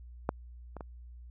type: clicks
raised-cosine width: 1 ms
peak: -14 / -28 / -27 dBFS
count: 3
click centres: 0.291 / 0.767 / 0.808 s
effects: added 60 Hz sine -46 dBFS peak until 1.3 s